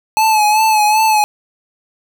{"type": "tone with vibrato", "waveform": "square", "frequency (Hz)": 860, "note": "A5", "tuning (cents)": -40, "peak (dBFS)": -10, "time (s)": [0.17, 1.24], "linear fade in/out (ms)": 0, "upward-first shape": "sine", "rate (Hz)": 2.6, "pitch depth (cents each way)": 45, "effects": []}